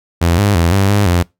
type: tone with pitch steps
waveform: sawtooth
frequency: 85.2 / 101.8 / 84.5 / 98.1 / 102.1 / 87.6 Hz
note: F2 / G#2 / E2 / G2 / G#2 / F2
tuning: -42 / -34 / +43 / +2 / -29 / +6 cents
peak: -6 dBFS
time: 0.21-1.23 s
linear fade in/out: 10 ms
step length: 170 ms
effects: noise-tail reverb RT60 0.2 s tail -23 dB re dry